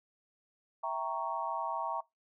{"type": "chord", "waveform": "sine", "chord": "E diminished seventh", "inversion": "none", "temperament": "equal", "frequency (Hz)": [659.3, 784, 932.3, 1108.7], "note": ["E5", "G5", "Bb5", "Db6"], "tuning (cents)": [0, 0, 0, 0], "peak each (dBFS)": [-39, -40, -36, -38], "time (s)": [0.83, 2.01], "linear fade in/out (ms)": 10, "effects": ["noise-tail reverb RT60 0.2 s tail -23 dB re dry"]}